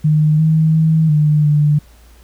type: tone with pitch steps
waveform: sine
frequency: 153 / 158.2 / 159.3 / 150.7 / 148.5 Hz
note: D#3 / D#3 / D#3 / D3 / D3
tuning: -29 / +29 / +41 / +45 / +20 cents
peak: -9 dBFS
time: 0.04-1.79 s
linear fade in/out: 10 ms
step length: 350 ms
effects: added 58 Hz sine -42 dBFS peak until 2.23 s + pink hiss -50 dBFS RMS until 2.23 s